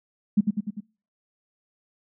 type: tone with echo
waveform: sine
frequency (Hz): 207.7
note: G#3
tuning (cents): 0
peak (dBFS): -14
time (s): 0.37-0.41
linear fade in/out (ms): 10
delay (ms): 99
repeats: 4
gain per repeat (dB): -4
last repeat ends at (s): 0.806
effects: noise-tail reverb RT60 0.4 s tail -25 dB re dry